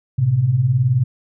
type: beating tone pair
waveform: sine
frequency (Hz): 110 / 129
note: A2 / C3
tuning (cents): 0 / -24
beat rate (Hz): 19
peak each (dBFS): -20 / -14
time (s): 0.18-1.04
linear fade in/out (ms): 10
effects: none